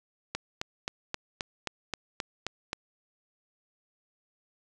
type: click train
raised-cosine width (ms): 0.2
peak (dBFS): -14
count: 10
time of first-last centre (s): 0.35-2.731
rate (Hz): 3.78
effects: resampled to 24000 Hz + 7-bit